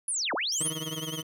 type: linear two-way sweep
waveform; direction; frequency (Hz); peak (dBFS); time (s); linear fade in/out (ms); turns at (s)
sine; down then up; 10548 to 233.1 to 10548; -27; 0.08-0.7; 2; 0.34
type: tone with vibrato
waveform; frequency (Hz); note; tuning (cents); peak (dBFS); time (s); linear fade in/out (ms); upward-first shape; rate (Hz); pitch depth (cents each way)
sawtooth; 3115; G7; -12; -33; 0.52-1.22; 2; triangle; 10; 110
type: tone with tremolo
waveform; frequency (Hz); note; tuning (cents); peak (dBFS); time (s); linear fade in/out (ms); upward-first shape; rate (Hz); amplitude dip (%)
20% pulse; 157.9; D#3; +26; -26; 0.6-1.23; 10; triangle; 19; 90
effects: none